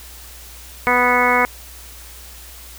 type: harmonic tone with a mistuned harmonic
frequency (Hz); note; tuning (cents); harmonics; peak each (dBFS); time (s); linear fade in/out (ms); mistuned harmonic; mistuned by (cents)
246.9; B3; 0; 1 / 2 / 3 / 4 / 5 / 6 / 7 / 8 / 9; -25 / -21 / -22 / -19 / -21 / -23 / -25 / -24 / -19; 0.87-1.45; 0; 9; -18
effects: added 60 Hz sine -40 dBFS peak until 2.78 s + white hiss -40 dBFS RMS until 2.78 s

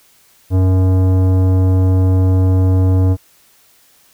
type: tone with tanh clipping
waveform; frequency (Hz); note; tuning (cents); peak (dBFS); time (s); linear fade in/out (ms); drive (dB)
sine; 93.3; F#2; +15; -11; 0.5-3.17; 50; 15
effects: white hiss -51 dBFS RMS until 4.13 s

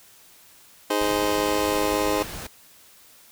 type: chord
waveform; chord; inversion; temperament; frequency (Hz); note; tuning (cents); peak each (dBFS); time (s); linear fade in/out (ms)
25% pulse; Ab major; second; just; 311.5 / 415.3 / 519.1; Eb4 / Ab4 / C5; +2 / 0 / -14; -22; 0.9-2.23; 5
type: noise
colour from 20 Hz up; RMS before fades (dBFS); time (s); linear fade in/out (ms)
pink; -35; 1.01-2.47; 5
effects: white hiss -52 dBFS RMS until 3.31 s

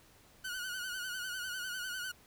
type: tone with vibrato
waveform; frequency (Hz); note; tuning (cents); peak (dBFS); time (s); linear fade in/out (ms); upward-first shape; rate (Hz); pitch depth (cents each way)
sawtooth; 1480; F#6; 0; -34; 0.44-2.12; 10; sine; 10; 67
effects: pink hiss -62 dBFS RMS until 2.26 s

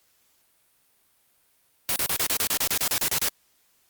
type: noise bursts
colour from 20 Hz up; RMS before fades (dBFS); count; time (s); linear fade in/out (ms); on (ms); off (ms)
white; -24; 14; 1.89-3.286; 0; 70; 32
effects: white hiss -65 dBFS RMS until 3.89 s + Opus 48 kbps

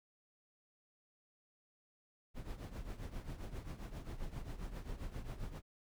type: noise with tremolo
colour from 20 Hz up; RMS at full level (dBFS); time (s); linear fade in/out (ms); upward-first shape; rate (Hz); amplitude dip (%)
brown; -41; 2.34-5.62; 50; triangle; 7.5; 80
effects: none

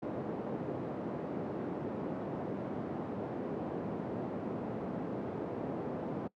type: band-pass noise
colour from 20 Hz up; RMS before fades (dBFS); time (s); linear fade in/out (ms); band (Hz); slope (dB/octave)
pink; -38; 0.02-6.28; 10; 180 to 550; 12
effects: noise-tail reverb RT60 0.1 s tail -21 dB re dry + high-pass 100 Hz 12 dB/octave

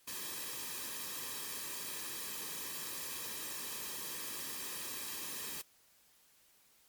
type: noise with comb filter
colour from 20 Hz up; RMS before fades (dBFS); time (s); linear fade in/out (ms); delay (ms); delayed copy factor
white; -42; 0.07-5.62; 10; 1.4; -0.65
effects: white hiss -67 dBFS RMS until 6.88 s + MP3 96 kbps

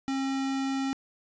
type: tone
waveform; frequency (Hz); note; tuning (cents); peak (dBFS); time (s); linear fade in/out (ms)
square; 269.5; C#4; -49; -28; 0.08-0.93; 0
effects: resampled to 16000 Hz + 9-bit

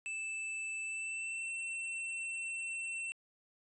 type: tone with pitch glide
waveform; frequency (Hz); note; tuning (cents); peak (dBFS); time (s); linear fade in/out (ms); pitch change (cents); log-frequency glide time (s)
square; 2637 to 2696; E7 to E7; 0 to +38; -38; 0.06-3.12; 0; +38; 0.83-1.5
effects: resampled to 22050 Hz

